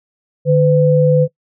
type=tone pair together; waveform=sine; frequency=150.1 / 504.9 Hz; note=D3 / B4; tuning=+38 / +38 cents; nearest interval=octave + major sixth; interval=2100 cents; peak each=-11 dBFS; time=0.45-1.28 s; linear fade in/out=50 ms; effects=noise-tail reverb RT60 0.1 s tail -22 dB re dry